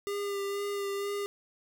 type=tone with vibrato; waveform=square; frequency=401.8 Hz; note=G4; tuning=43 cents sharp; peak=-32 dBFS; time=0.07-1.26 s; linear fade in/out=0 ms; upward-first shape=sine; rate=2.1 Hz; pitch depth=19 cents each way; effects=none